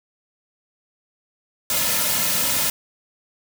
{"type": "noise with comb filter", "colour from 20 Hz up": "white", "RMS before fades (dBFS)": -21, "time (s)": [1.7, 2.7], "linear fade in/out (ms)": 2, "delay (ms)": 2.6, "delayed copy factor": -0.8, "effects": []}